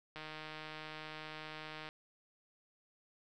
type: click train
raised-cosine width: 0.3 ms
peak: -30 dBFS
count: 269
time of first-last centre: 0.16-1.889 s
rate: 155 Hz
effects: none